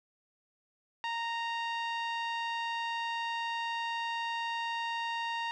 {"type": "tone with low-pass filter", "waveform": "sawtooth", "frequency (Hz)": 928, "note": "A#5", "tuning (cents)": -8, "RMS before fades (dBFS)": -35, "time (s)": [1.04, 5.51], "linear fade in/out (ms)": 0, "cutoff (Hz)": 3300, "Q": 1.4, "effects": []}